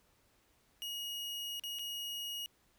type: tone with dropouts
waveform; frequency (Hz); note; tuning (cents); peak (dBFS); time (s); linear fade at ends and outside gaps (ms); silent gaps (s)
40% pulse; 2880; F#7; -47; -38; 0.82-2.46; 0; 1.596-1.637 / 1.787-1.793
effects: pink hiss -71 dBFS RMS until 2.78 s